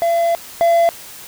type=tone pair in turn; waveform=triangle; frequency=678 / 678 Hz; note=E5 / E5; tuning=+49 / +49 cents; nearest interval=unison; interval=0 cents; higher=neither; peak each=-11 / -8 dBFS; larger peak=second; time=0.02-0.35 / 0.61-0.89 s; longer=first; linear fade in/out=0 ms; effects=white hiss -36 dBFS RMS until 1.27 s